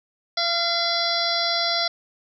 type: harmonic tone with a mistuned harmonic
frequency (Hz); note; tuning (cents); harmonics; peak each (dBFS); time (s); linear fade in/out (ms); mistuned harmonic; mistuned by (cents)
682; F5; -41; 1 / 2 / 3 / 5 / 6 / 7 / 8; -27 / -30 / -31 / -29 / -27 / -26 / -30; 0.37-1.88; 5; 2; +25
effects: none